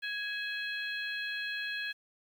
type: harmonic tone with a mistuned harmonic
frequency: 830.6 Hz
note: G#5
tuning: in tune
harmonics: 2 / 3 / 4 / 5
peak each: -36 / -40 / -42 / -44 dBFS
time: 0.02-1.93 s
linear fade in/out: 20 ms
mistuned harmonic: 3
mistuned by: +45 cents
effects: 10-bit